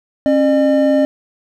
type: tone pair together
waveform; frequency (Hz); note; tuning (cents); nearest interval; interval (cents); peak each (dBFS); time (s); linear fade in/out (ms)
triangle; 271.8 / 604; C#4 / D5; -34 / +48; octave + major second; 1382; -11; 0.26-1.05; 0
effects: none